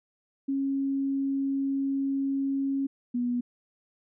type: tone pair in turn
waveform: sine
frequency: 273.6 / 243.7 Hz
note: C#4 / B3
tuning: -23 / -23 cents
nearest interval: major second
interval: 200 cents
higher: first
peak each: -25 dBFS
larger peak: neither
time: 0.48-2.87 / 3.14-3.41 s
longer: first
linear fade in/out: 10 ms
effects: none